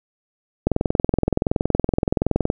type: click train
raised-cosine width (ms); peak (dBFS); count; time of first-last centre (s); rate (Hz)
2; -4; 40; 0.67-2.501; 21.3
effects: none